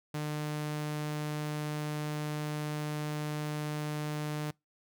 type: tone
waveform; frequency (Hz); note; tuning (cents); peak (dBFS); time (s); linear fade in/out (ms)
sawtooth; 150.5; D3; +43; -29; 0.14-4.51; 5
effects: noise-tail reverb RT60 0.2 s tail -25 dB re dry